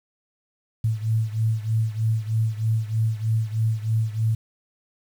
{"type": "beating tone pair", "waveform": "sine", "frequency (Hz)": [110.1, 113.3], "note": ["A2", "A#2"], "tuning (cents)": [2, -49], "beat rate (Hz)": 3.2, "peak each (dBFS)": [-22, -25], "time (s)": [0.84, 4.35], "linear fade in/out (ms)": 5, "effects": ["8-bit"]}